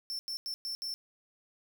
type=tone bursts at uneven times; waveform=45% pulse; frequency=5380 Hz; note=E8; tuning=34 cents sharp; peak=-35 dBFS; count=5; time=0.1-0.19 / 0.28-0.37 / 0.46-0.54 / 0.65-0.75 / 0.82-0.94 s; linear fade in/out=0 ms; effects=none